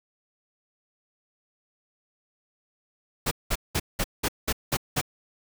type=noise bursts; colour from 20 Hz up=pink; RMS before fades=-25 dBFS; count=8; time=3.26-5.014 s; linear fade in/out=10 ms; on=53 ms; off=190 ms; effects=none